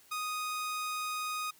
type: tone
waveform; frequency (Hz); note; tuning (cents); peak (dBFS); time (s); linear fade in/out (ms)
sawtooth; 1244.5; D#6; 0; -30; 0.11-1.51; 10
effects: white hiss -61 dBFS RMS until 1.59 s